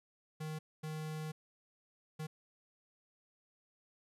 square tone bursts at uneven times, 155.56 Hz, D#3, in tune, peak -40 dBFS, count 3, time 0.4-0.59 / 0.83-1.32 / 2.19-2.27 s, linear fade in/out 10 ms, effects resampled to 32000 Hz + 13-bit

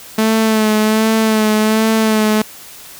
sawtooth tone with vibrato, 218.1 Hz, A3, 15 cents flat, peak -7 dBFS, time 0.18-2.42 s, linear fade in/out 5 ms, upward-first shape sine, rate 1.3 Hz, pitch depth 30 cents each way, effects white hiss -36 dBFS RMS until 2.99 s

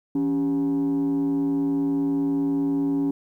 sine tone with frequency modulation, 280 Hz, C#4, 18 cents sharp, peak -18 dBFS, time 0.15-3.11 s, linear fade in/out 5 ms, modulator 115 Hz, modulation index 0.42, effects tanh soft clip ceiling -19 dBFS + 10-bit

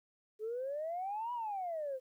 sine exponential two-way sweep, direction up then down, 420 to 987.8 to 505 Hz, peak -35 dBFS, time 0.39-2 s, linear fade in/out 50 ms, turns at 1.33 s, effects tanh soft clip ceiling -31 dBFS + 12-bit

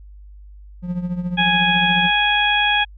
triangle tone with tremolo, 177.7 Hz, F3, 30 cents sharp, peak -16 dBFS, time 0.82-2.11 s, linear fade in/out 50 ms, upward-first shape triangle, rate 14 Hz, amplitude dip 75%
harmonic tone, 830.6 Hz, G#5, in tune, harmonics 1 / 2 / 3 / 4, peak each -20 / -20 / -20 / -20 dBFS, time 1.37-2.85 s, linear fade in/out 20 ms
effects added 50 Hz sine -38 dBFS peak until 2.97 s

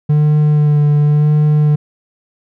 triangle tone with vibrato, 149 Hz, D3, 25 cents sharp, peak -6 dBFS, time 0.09-1.76 s, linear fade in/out 10 ms, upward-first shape sine, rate 0.92 Hz, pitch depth 20 cents each way, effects none

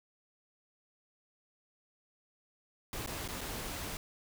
pink noise with dropouts, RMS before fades -40 dBFS, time 2.93-3.97 s, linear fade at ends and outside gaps 1 ms, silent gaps 3.062-3.073 / 3.278-3.286 / 3.409-3.413 s, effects none

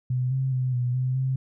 sine tone with pitch steps, 126.5 / 132.5 / 128.1 / 123.4 / 128.4 / 131.5 Hz, B2 / C3 / C3 / B2 / C3 / C3, +42 / +22 / -36 / -1 / -32 / +9 cents, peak -22 dBFS, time 0.1-1.36 s, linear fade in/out 5 ms, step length 210 ms, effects none

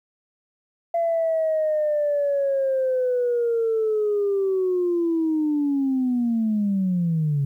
sine linear sweep, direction down, 680 to 137.3 Hz, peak -18 dBFS, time 0.94-7.45 s, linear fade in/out 5 ms, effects tanh soft clip ceiling -15 dBFS + 10-bit

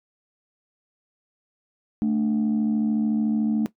sine tone pair together, 220 / 293.7 Hz, A3 / D4, 0 / 0 cents, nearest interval perfect fourth, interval 500 cents, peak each -19 / -24 dBFS, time 2.02-3.66 s, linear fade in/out 0 ms, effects noise-tail reverb RT60 0.1 s tail -17 dB re dry + tanh soft clip ceiling -16 dBFS

